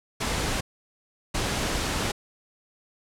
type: noise bursts at uneven times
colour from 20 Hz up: pink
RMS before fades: -27 dBFS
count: 2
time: 0.2-0.61 / 1.34-2.12 s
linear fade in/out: 10 ms
effects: low-pass 9000 Hz 12 dB/octave